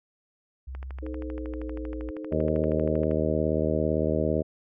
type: tone with pitch glide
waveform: sine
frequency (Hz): 65.4 to 58.6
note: C2 to A#1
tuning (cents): 0 to +10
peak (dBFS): -34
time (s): 0.67-2.11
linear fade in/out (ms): 10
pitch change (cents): -190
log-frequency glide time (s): 1.1-1.68
type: click train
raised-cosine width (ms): 0.5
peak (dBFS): -28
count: 31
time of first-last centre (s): 0.75-3.112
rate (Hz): 12.7
type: chord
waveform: sine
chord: A diminished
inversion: second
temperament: equal with one note detuned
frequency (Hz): 311.1 / 434.2 / 523.3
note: Eb4 / A4 / C5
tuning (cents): 0 / -23 / 0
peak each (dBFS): -35 / -41 / -41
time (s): 1.02-3.04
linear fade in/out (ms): 10
type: harmonic tone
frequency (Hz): 77.78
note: D#2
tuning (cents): 0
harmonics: 1 / 2 / 3 / 4 / 5 / 6 / 7 / 8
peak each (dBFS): -31 / -31 / -31 / -31 / -31 / -31 / -31 / -31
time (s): 2.31-4.43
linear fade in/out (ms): 20
effects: none